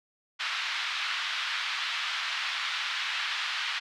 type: band-pass noise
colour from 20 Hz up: white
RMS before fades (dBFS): -32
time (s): 0.39-3.8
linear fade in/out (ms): 20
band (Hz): 1100 to 3800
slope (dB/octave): 24
effects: none